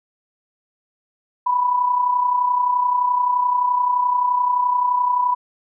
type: tone with amplitude modulation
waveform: sine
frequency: 987.8 Hz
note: B5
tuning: in tune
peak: -13 dBFS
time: 1.46-5.35 s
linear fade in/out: 10 ms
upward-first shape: sine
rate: 31.6 Hz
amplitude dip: 55%
effects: none